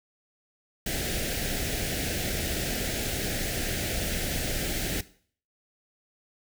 pink band-stop noise, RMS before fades -30 dBFS, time 0.86-5.01 s, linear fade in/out 5 ms, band 750 to 1500 Hz, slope 48 dB/octave, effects noise-tail reverb RT60 0.5 s tail -17 dB re dry

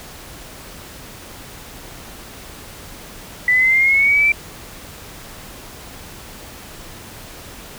sine linear sweep, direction up, 1975.5 to 2349 Hz, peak -11 dBFS, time 3.48-4.32 s, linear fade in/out 2 ms, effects pink hiss -37 dBFS RMS until 7.78 s

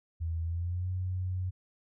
sine tone with pitch glide, 82.41 to 91.97 Hz, E2 to F#2, 0 to -10 cents, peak -30 dBFS, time 0.2-1.51 s, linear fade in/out 20 ms, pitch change +190 cents, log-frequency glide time 0.43-0.89 s, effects none

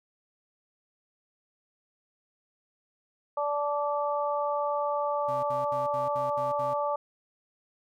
harmonic tone, 290.9 Hz, D4, 16 cents flat, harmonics 2 / 3 / 4, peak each -29 / -31 / -32 dBFS, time 3.37-6.96 s, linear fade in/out 5 ms
30% pulse tone bursts, 130 Hz, C3, 11 cents flat, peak -38 dBFS, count 7, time 5.28-6.738 s, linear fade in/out 5 ms, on 150 ms, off 68 ms
effects none

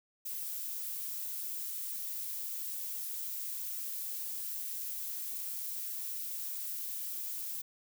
violet noise, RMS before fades -39 dBFS, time 0.25-7.62 s, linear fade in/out 10 ms, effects none

